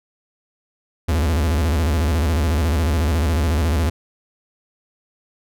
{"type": "tone with vibrato", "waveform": "45% pulse", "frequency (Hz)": 77.78, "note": "D#2", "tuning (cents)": 0, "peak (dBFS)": -16, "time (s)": [1.08, 3.9], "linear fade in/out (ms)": 10, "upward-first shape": "square", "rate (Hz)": 14, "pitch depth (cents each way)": 150, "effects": []}